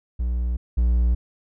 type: tone pair in turn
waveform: triangle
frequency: 60.2 / 59.58 Hz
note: B1 / A#1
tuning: -44 / +38 cents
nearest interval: unison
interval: 18 cents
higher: first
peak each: -19 / -14 dBFS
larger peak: second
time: 0.19-0.57 / 0.77-1.15 s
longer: neither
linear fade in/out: 10 ms
effects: none